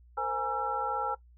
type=tone cluster; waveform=sine; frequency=456.4 / 519 / 831 / 946 / 1343 Hz; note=A#4 / C5 / G#5 / A#5 / E6; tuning=-37 / -14 / +1 / +25 / +32 cents; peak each=-39 / -39 / -32 / -38 / -33 dBFS; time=0.17-1.15 s; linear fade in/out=10 ms; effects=noise-tail reverb RT60 0.1 s tail -17 dB re dry + added 60 Hz sine -54 dBFS peak until 1.37 s